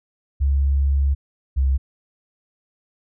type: tone pair in turn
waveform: sine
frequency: 69.3 / 66.85 Hz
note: C#2 / C2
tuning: 0 / +38 cents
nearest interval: minor second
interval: 62 cents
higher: first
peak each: -15 dBFS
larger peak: neither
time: 0.4-1.15 / 1.56-1.78 s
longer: first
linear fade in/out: 20 ms
effects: none